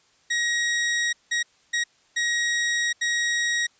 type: tone bursts at uneven times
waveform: sawtooth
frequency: 1893 Hz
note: A#6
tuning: 26 cents sharp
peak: -18 dBFS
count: 5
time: 0.3-1.13 / 1.31-1.43 / 1.73-1.84 / 2.16-2.93 / 3.01-3.67 s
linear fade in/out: 10 ms
effects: white hiss -61 dBFS RMS until 3.79 s + resampled to 16000 Hz